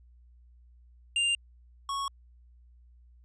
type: tone pair in turn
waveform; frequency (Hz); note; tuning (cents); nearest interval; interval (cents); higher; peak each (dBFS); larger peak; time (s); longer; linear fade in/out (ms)
square; 2794 / 1105.6; F7 / C#6; 0 / -5; octave + major third; 1605; first; -25 / -31; first; 1.16-1.35 / 1.89-2.08; neither; 2
effects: added 60 Hz sine -54 dBFS peak until 3.24 s + resampled to 22050 Hz